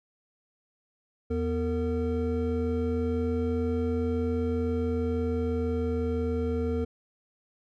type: tone cluster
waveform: triangle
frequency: 81.9 / 245.5 / 455.5 Hz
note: E2 / B3 / A#4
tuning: -11 / -10 / -40 cents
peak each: -28 dBFS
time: 1.3-6.85 s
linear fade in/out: 10 ms
effects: none